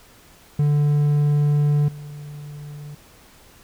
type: tone with level steps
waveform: triangle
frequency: 146.83 Hz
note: D3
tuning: in tune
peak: -13 / -31 dBFS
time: 0.59-2.95 s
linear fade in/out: 5 ms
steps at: 1.88 s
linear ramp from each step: 5 ms
effects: pink hiss -50 dBFS RMS until 3.63 s